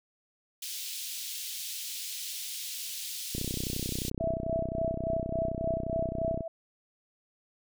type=high-pass noise; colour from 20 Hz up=pink; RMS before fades=-38 dBFS; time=0.62-4.1 s; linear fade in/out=5 ms; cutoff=3100 Hz; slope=24 dB/octave
type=click train; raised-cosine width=3 ms; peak=-21 dBFS; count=97; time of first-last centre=3.35-6.407 s; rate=31.4 Hz
type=tone with tremolo; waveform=sine; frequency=659.3 Hz; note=E5; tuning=in tune; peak=-27 dBFS; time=4.2-6.48 s; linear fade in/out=5 ms; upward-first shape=sine; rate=3.5 Hz; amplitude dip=75%
effects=none